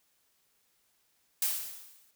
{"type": "noise with exponential decay", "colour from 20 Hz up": "blue", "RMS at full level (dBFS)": -27, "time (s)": [1.42, 2.11], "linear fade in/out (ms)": 2, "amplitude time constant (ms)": 150, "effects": ["white hiss -72 dBFS RMS until 2.15 s"]}